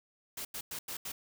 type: noise bursts at uneven times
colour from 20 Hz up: white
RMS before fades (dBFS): -40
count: 5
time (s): 0.37-0.45 / 0.54-0.61 / 0.71-0.79 / 0.88-0.97 / 1.05-1.12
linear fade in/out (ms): 5
effects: none